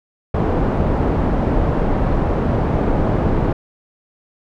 pink low-pass noise, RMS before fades -17 dBFS, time 0.34-3.53 s, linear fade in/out 5 ms, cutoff 760 Hz, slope 12 dB/octave, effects none

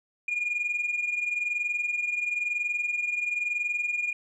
sine tone pair together, 2411 / 2432 Hz, D7 / D#7, +45 / -40 cents, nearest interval unison, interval 15 cents, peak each -31 / -26 dBFS, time 0.28-4.13 s, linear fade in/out 5 ms, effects tanh soft clip ceiling -22 dBFS

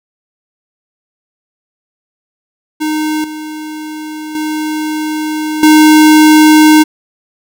square tone with level steps, 308.2 Hz, D#4, 16 cents flat, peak -13 / -22 / -15 / -3 dBFS, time 2.8-6.84 s, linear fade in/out 20 ms, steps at 3.24 / 4.35 / 5.63 s, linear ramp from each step 2 ms, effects none

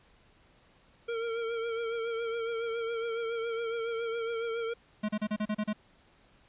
square tone with vibrato, 459.6 Hz, A#4, 25 cents flat, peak -32 dBFS, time 1.08-4.74 s, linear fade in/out 10 ms, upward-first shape triangle, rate 7.2 Hz, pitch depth 47 cents each way
square tone bursts, 212 Hz, G#3, 36 cents sharp, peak -29 dBFS, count 8, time 5.03-5.732 s, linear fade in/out 10 ms, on 58 ms, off 34 ms
effects pink hiss -63 dBFS RMS until 6.48 s + resampled to 8000 Hz

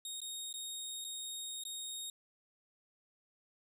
20% pulse tone with dropouts, 3729 Hz, A#7, in tune, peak -35 dBFS, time 0.05-2.1 s, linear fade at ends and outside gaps 2 ms, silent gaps 0.204-0.216 / 0.528-0.539 / 1.043-1.047 / 1.637-1.651 s, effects none

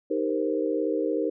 sine chord, C minor seventh, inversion first, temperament equal with one note detuned, 311.1 / 393.4 / 466.2 / 523.3 Hz, Eb4 / G4 / Bb4 / C5, 0 / +6 / 0 / 0 cents, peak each -28 / -30 / -28 / -31 dBFS, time 0.1-1.3 s, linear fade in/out 10 ms, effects none

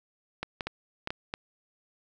clicks, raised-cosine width 0.3 ms, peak -16 dBFS, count 6, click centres 0.43 / 0.608 / 0.67 / 1.074 / 1.105 / 1.339 s, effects none

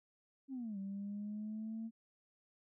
sine linear two-way sweep, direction down then up, 277.2 to 193.7 to 227.1 Hz, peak -39 dBFS, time 0.48-1.91 s, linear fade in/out 50 ms, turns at 0.78 s, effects tanh soft clip ceiling -36 dBFS

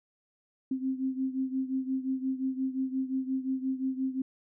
sine beating tone pair, 261.6 / 267.3 Hz, C4 / C4, 0 / +37 cents, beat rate 5.7 Hz, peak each -30 / -34 dBFS, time 0.71-4.22 s, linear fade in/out 5 ms, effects none

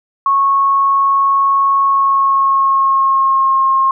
sine tone with pitch glide, 1100 to 1071.8 Hz, C#6 to C6, -14 to +41 cents, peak -9 dBFS, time 0.26-3.91 s, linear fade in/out 2 ms, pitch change -45 cents, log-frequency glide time 1.81-3.64 s, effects none

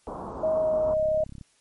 white low-pass noise, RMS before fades -36 dBFS, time 0.07-0.94 s, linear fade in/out 0 ms, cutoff 1100 Hz, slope 48 dB/octave
sine tone with pitch glide, 632 to 623.3 Hz, D#5 to D#5, +27 to +3 cents, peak -21 dBFS, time 0.43-1.24 s, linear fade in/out 5 ms, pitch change -24 cents, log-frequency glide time 0.56-0.79 s
click train, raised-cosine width 5 ms, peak -29 dBFS, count 20, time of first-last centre 0.85-1.412 s, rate 33.8 Hz
effects white hiss -64 dBFS RMS until 1.6 s + MP3 48 kbps

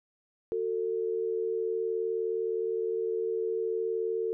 sine tone pair together, 368.8 / 448.3 Hz, F#4 / A4, -6 / +32 cents, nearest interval minor third, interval 338 cents, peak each -33 / -29 dBFS, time 0.52-4.33 s, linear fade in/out 0 ms, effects none

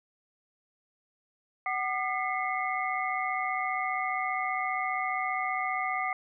sine tone cluster, 751 / 1209 / 2023 / 2158 Hz, F#5 / D6 / B6 / C#7, +26 / +50 / +41 / -47 cents, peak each -32 / -33 / -35 / -35 dBFS, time 1.66-6.13 s, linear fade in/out 2 ms, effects none

